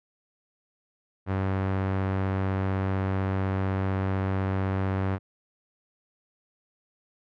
sawtooth tone with low-pass filter, 95.8 Hz, G2, 39 cents flat, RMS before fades -27 dBFS, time 1.26-5.19 s, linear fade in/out 50 ms, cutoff 1700 Hz, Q 0.99, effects none

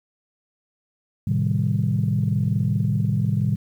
sine chord, A half-diminished seventh, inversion none, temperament equal, 110 / 130.81 / 155.56 / 196 Hz, A2 / C3 / Eb3 / G3, 0 / 0 / 0 / 0 cents, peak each -22 / -24 / -24 / -25 dBFS, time 1.27-3.56 s, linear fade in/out 5 ms, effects tanh soft clip ceiling -10 dBFS + 9-bit

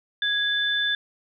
sine tone pair together, 1661.2 / 3520 Hz, G#6 / A7, 0 / 0 cents, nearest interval octave + minor second, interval 1300 cents, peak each -24 dBFS, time 0.22-0.95 s, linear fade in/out 2 ms, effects none

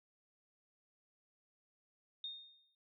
sine tone with exponential decay, 3679 Hz, A#7, 24 cents flat, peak -39 dBFS, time 2.24-2.75 s, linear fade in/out 2 ms, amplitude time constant 110 ms, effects none

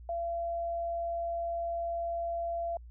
sine tone, 680 Hz, F5, 46 cents flat, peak -31 dBFS, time 0.09-2.77 s, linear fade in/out 2 ms, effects added 59 Hz sine -46 dBFS peak until 2.9 s

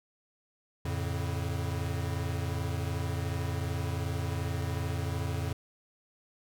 square chord, F augmented, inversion none, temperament equal with one note detuned, 87.31 / 110 / 141.1 Hz, F2 / A2 / C#3, 0 / 0 / +31 cents, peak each -34 / -37 / -37 dBFS, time 0.85-5.53 s, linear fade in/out 5 ms, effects none

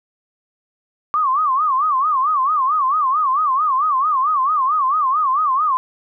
sine tone with vibrato, 1141 Hz, C#6, 50 cents sharp, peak -14 dBFS, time 1.14-5.77 s, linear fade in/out 0 ms, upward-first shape sine, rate 4.5 Hz, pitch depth 180 cents each way, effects none

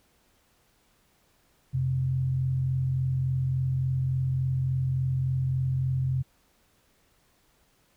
sine tone pair together, 87.31 / 130.81 Hz, F2 / C3, 0 / 0 cents, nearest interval perfect fifth, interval 700 cents, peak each -34 / -24 dBFS, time 1.73-6.23 s, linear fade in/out 20 ms, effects pink hiss -66 dBFS RMS until 7.96 s

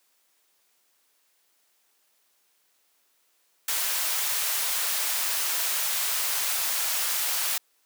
white high-pass noise, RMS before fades -27 dBFS, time 3.68-7.58 s, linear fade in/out 5 ms, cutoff 720 Hz, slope 12 dB/octave, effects white hiss -68 dBFS RMS until 7.85 s + high-pass 300 Hz 12 dB/octave

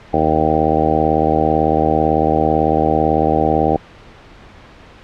harmonic tone, 78 Hz, D#2, 5 cents sharp, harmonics 1 / 2 / 3 / 4 / 5 / 6 / 7 / 8 / 9 / 10, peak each -24 / -23 / -23 / -20 / -23 / -20 / -22 / -23 / -22 / -18 dBFS, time 0.13-3.77 s, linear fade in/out 10 ms, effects pink hiss -41 dBFS RMS until 5.03 s + low-pass 3000 Hz 12 dB/octave

